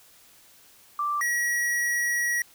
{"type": "tone pair in turn", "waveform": ["sine", "square"], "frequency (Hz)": [1174.7, 1914.4], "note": ["D6", "A#6"], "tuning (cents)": [0, 46], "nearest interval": "minor sixth", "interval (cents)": 846, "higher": "second", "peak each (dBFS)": -24, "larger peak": "neither", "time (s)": [[0.99, 1.21], [1.21, 2.42]], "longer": "second", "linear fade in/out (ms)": 2, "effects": ["white hiss -55 dBFS RMS until 2.54 s"]}